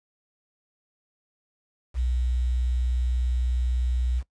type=tone with quantisation; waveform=sine; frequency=61.74 Hz; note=B1; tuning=in tune; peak=-22 dBFS; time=1.94-4.23 s; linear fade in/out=50 ms; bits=8; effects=noise-tail reverb RT60 0.1 s tail -19 dB re dry + resampled to 22050 Hz